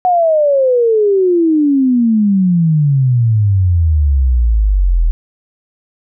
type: exponential sweep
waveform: sine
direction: down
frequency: 739 to 39.4 Hz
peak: -8 dBFS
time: 0.05-5.11 s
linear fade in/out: 0 ms
effects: none